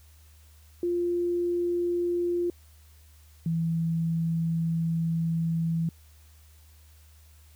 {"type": "tone pair in turn", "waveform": "sine", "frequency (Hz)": [349.2, 164.8], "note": ["F4", "E3"], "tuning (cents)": [0, 0], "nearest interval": "octave + minor second", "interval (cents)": 1300, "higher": "first", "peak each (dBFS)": -24, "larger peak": "neither", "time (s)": [[0.83, 2.5], [3.46, 5.89]], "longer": "second", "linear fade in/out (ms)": 2, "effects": ["added 76 Hz sine -52 dBFS peak until 7.55 s", "white hiss -61 dBFS RMS until 7.55 s"]}